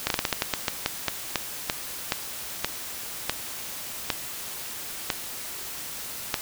slowing click train, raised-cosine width 0.2 ms, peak -5 dBFS, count 19, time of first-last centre 0.07-6.342 s, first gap 32 ms, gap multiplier 1.24, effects white hiss -36 dBFS RMS until 6.41 s

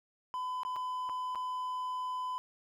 triangle tone with dropouts, 1008 Hz, B5, 35 cents sharp, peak -32 dBFS, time 0.34-2.38 s, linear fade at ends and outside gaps 0 ms, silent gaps 0.633-0.65 / 0.76-0.764 / 1.091-1.096 / 1.349-1.356 s, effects none

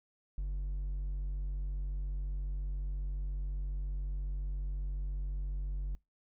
sine tone with hard clipping, 47.21 Hz, F#1, 36 cents sharp, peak -34 dBFS, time 0.38-5.95 s, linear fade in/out 0 ms, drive 3 dB, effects noise-tail reverb RT60 0.2 s tail -24 dB re dry

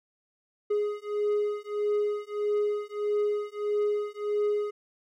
triangle beating tone pair, 415.3 / 416.9 Hz, G#4 / G#4, 0 / +7 cents, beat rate 1.6 Hz, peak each -27 dBFS, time 0.7-4.71 s, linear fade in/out 10 ms, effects none

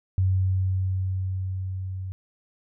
sine tone with level ramp, 94 Hz, F#2, 28 cents sharp, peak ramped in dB -18 to -30 dBFS, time 0.18-2.12 s, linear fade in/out 0 ms, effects none

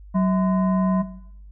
sine tone with frequency modulation, 187.8 Hz, F#3, 26 cents sharp, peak -16 dBFS, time 0.14-1.03 s, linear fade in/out 20 ms, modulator 836 Hz, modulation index 0.46, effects noise-tail reverb RT60 0.8 s tail -17 dB re dry + added 50 Hz sine -40 dBFS peak until 1.51 s

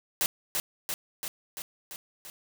white noise with echo, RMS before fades -26 dBFS, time 0.21-0.26 s, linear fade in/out 0 ms, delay 340 ms, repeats 6, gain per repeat -3 dB, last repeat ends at 2.3 s, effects none

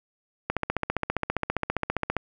click train, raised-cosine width 0.5 ms, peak -10 dBFS, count 26, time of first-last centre 0.5-2.167 s, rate 15 Hz, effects none

